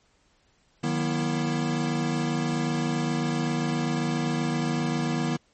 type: tone cluster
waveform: square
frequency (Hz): 154.6 / 182.2 / 239.9 / 329.1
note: D#3 / F#3 / A#3 / E4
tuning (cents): -11 / -26 / +50 / -3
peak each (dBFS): -29 / -35 / -29 / -33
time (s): 0.83-5.37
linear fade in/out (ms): 10
effects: pink hiss -65 dBFS RMS until 5.53 s + MP3 32 kbps